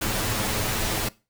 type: noise with comb filter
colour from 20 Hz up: pink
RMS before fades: -26 dBFS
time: 0.01-1.09 s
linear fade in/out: 10 ms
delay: 9.3 ms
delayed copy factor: +0.65
effects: noise-tail reverb RT60 0.3 s tail -21 dB re dry